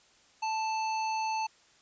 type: tone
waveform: square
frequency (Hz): 880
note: A5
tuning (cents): 0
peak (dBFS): -30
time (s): 0.42-1.47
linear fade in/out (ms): 10
effects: white hiss -62 dBFS RMS until 1.81 s + resampled to 16000 Hz